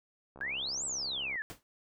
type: click train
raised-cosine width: 1 ms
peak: -36 dBFS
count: 68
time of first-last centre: 0.36-1.357 s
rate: 67.2 Hz
type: exponential two-way sweep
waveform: sine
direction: up then down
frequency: 1568 to 8070 to 1675 Hz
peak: -33 dBFS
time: 0.41-1.42 s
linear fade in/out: 0 ms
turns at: 0.85 s
type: noise with exponential decay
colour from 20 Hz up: pink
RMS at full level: -41 dBFS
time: 1.5-1.63 s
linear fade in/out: 0 ms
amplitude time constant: 27 ms
effects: none